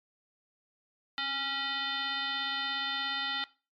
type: tone with frequency modulation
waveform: sine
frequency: 2489 Hz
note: D#7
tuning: in tune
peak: -30 dBFS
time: 1.18-3.44 s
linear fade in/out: 0 ms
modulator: 555 Hz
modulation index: 2.8
effects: noise-tail reverb RT60 0.3 s tail -18 dB re dry + MP3 64 kbps